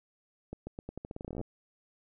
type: accelerating click train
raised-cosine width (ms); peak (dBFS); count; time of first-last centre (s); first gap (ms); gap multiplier
2; -26; 19; 0.53-1.413; 140; 0.85
effects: none